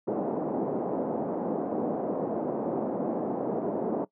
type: band-pass noise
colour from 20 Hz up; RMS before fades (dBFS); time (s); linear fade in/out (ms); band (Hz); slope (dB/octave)
pink; -30; 0.07-4.05; 10; 210 to 730; 24
effects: noise-tail reverb RT60 0.1 s tail -20 dB re dry